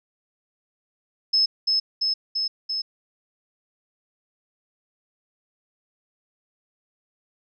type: tone with echo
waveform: sine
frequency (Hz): 5200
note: E8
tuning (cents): -24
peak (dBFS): -16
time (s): 1.33-1.46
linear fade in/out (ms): 10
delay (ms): 340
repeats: 4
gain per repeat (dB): -2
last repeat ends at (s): 2.82
effects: none